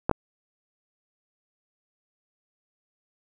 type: clicks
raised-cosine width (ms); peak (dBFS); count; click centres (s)
1; -8; 2; 0.095 / 0.113
effects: none